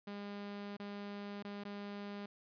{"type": "tone with dropouts", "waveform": "sawtooth", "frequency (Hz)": 203, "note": "G#3", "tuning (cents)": -39, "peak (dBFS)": -39, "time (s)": [0.07, 2.26], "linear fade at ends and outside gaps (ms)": 5, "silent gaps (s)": [[0.768, 0.797], [1.427, 1.447], [1.638, 1.65]], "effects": ["resampled to 11025 Hz"]}